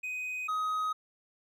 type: tone pair in turn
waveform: triangle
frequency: 2504 / 1259.3 Hz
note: D#7 / D#6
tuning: +10 / +20 cents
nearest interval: octave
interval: 1190 cents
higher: first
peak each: -32 / -27 dBFS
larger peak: second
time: 0.03-0.48 / 0.48-0.93 s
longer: neither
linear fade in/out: 10 ms
effects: none